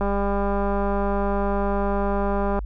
click train, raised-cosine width 1 ms, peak -12 dBFS, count 517, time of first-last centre 0.01-2.59 s, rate 200 Hz, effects added 50 Hz sine -27 dBFS peak until 2.65 s

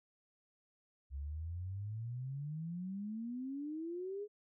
sine exponential sweep, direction up, 66.7 to 423.5 Hz, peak -39 dBFS, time 1.1-4.28 s, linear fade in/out 50 ms, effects none

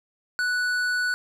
sine tone with tanh clipping, 1480 Hz, F#6, in tune, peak -24 dBFS, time 0.39-1.14 s, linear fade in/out 0 ms, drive 12 dB, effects none

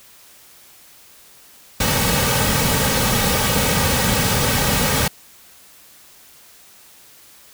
pink noise with comb filter, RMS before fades -18 dBFS, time 1.8-5.08 s, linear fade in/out 5 ms, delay 2.9 ms, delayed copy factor -0.65, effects white hiss -47 dBFS RMS until 7.53 s

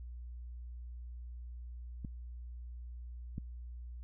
clicks, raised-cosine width 5 ms, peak -28 / -26 dBFS, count 2, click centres 2.048 / 3.381 s, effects added 60 Hz sine -43 dBFS peak until 4.03 s

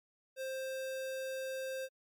square tone, 527 Hz, C5, 12 cents sharp, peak -38 dBFS, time 0.36-1.89 s, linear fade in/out 50 ms, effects MP3 96 kbps

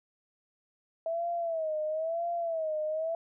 sine tone with vibrato, 650 Hz, E5, 24 cents flat, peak -29 dBFS, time 1.06-3.15 s, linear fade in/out 2 ms, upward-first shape sine, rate 1 Hz, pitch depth 100 cents each way, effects none

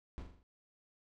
brown noise with echo, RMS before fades -43 dBFS, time 0.18-0.22 s, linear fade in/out 0 ms, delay 42 ms, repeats 5, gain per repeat -5 dB, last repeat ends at 0.43 s, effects low-pass 5000 Hz 12 dB/octave

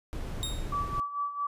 brown noise, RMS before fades -35 dBFS, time 0.13-1 s, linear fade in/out 0 ms
sawtooth tone with exponential decay, 3724 Hz, A#7, 2 cents flat, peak -26 dBFS, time 0.43-0.76 s, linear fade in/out 0 ms, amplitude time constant 71 ms
sine tone with tremolo, 1152 Hz, D6, 34 cents flat, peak -27 dBFS, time 0.72-1.47 s, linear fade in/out 5 ms, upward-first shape sine, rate 4.5 Hz, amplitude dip 70%
effects resampled to 32000 Hz

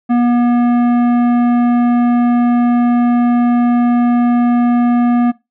sine tone with tanh clipping, 241 Hz, B3, 42 cents flat, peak -11 dBFS, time 0.09-5.32 s, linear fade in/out 20 ms, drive 13 dB, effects noise-tail reverb RT60 0.2 s tail -20 dB re dry

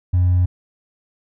triangle tone with hard clipping, 90 Hz, F#2, 47 cents flat, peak -12 dBFS, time 0.13-0.46 s, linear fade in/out 10 ms, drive 2 dB, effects none

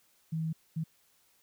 sine tone bursts at uneven times, 160.6 Hz, E3, 45 cents flat, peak -30 dBFS, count 2, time 0.32-0.53 / 0.76-0.84 s, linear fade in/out 10 ms, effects white hiss -68 dBFS RMS until 1.42 s

